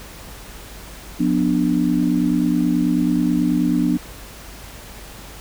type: chord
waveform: sine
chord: B diminished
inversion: second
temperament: just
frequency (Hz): 177.8 / 246.9 / 296.3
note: F3 / B3 / D4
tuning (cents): +31 / 0 / +15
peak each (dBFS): -21 / -19 / -19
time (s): 1.19-3.98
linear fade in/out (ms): 20
effects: added 50 Hz sine -40 dBFS peak until 5.4 s + pink hiss -39 dBFS RMS until 5.4 s